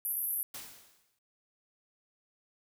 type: band-pass noise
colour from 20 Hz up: pink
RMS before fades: -34 dBFS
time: 0.05-0.43 s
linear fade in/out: 0 ms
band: 11000 to 13000 Hz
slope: 96 dB/octave
type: noise with exponential decay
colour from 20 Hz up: white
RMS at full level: -41 dBFS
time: 0.54-1.19 s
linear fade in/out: 5 ms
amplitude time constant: 140 ms
effects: none